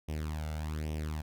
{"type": "tone with flanger", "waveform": "sawtooth", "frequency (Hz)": 77, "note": "D#2", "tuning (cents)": -17, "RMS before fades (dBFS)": -36, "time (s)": [0.08, 1.22], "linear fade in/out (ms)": 10, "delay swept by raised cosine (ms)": [0.34, 1.44], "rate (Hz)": 1.2, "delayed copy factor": 0.75, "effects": []}